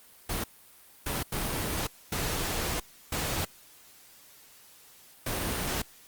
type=noise bursts at uneven times; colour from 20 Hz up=pink; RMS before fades=-31 dBFS; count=6; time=0.29-0.44 / 1.06-1.23 / 1.32-1.87 / 2.12-2.8 / 3.12-3.45 / 5.26-5.82 s; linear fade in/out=5 ms; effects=white hiss -55 dBFS RMS until 6.07 s + Opus 32 kbps